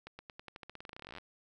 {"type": "accelerating click train", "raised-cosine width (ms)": 0.3, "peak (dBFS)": -30, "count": 26, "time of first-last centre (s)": [0.07, 1.184], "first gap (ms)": 120, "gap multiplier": 0.9, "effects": []}